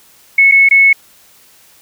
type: tone with dropouts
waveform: sine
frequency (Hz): 2199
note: C#7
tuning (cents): -14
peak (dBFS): -4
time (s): 0.38-0.93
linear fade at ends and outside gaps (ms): 5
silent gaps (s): 0.514-0.52 / 0.689-0.71
effects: white hiss -46 dBFS RMS until 1.81 s